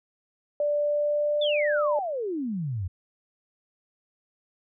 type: tone with pitch glide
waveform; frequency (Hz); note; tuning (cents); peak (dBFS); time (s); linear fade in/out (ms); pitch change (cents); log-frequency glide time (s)
sine; 587.3 to 593.1; D5 to D5; 0 to +17; -22; 0.6-1.99; 2; +17; 0.77-1.53
type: exponential sweep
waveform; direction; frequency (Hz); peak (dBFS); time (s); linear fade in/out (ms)
sine; down; 3626 to 84; -27; 1.41-2.88; 10
effects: none